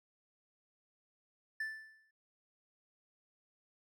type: tone with exponential decay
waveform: triangle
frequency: 1760 Hz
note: A6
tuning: in tune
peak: -32 dBFS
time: 1.6-2.11 s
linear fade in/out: 5 ms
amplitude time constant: 110 ms
effects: none